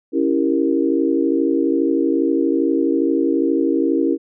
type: chord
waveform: sine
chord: C# diminished seventh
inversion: none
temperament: equal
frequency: 277.2 / 329.6 / 392 / 466.2 Hz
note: C#4 / E4 / G4 / Bb4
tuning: 0 / 0 / 0 / 0 cents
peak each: -19 / -18 / -23 / -23 dBFS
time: 0.12-4.18 s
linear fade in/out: 50 ms
effects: none